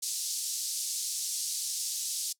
pink band-pass noise, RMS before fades -34 dBFS, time 0.02-2.33 s, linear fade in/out 10 ms, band 4800 to 11000 Hz, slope 24 dB/octave, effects noise-tail reverb RT60 0.1 s tail -22 dB re dry

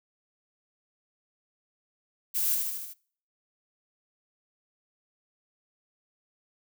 violet noise with echo, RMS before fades -28 dBFS, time 2.34-2.56 s, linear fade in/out 20 ms, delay 76 ms, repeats 5, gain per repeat -3 dB, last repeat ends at 2.94 s, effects noise-tail reverb RT60 0.5 s tail -23 dB re dry

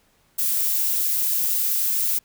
violet noise, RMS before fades -22 dBFS, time 0.38-2.19 s, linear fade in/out 10 ms, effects pink hiss -62 dBFS RMS until 2.24 s

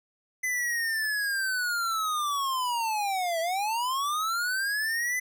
square linear two-way sweep, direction down then up, 2027 to 647 to 2027 Hz, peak -27 dBFS, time 0.43-5.2 s, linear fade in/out 10 ms, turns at 3.4 s, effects none

